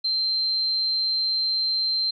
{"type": "tone", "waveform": "sine", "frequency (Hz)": 4132, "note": "C8", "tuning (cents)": -22, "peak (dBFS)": -21, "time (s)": [0.04, 2.11], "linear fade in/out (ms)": 10, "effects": []}